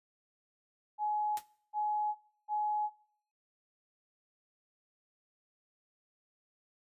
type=tone bursts; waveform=sine; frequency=843 Hz; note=G#5; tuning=26 cents sharp; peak=-30 dBFS; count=3; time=0.98-2.9 s; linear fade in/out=50 ms; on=420 ms; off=330 ms
type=noise with exponential decay; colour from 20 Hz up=white; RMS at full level=-38 dBFS; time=1.37-1.45 s; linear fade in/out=1 ms; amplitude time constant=16 ms
effects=noise-tail reverb RT60 0.6 s tail -20 dB re dry + resampled to 32000 Hz